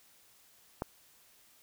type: click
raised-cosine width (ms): 1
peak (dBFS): -19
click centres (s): 0.821
effects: white hiss -63 dBFS RMS until 1.62 s